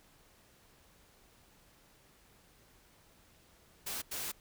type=noise bursts at uneven times; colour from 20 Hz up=white; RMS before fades=-39 dBFS; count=2; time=3.86-4.02 / 4.11-4.32 s; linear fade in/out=10 ms; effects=pink hiss -64 dBFS RMS until 4.4 s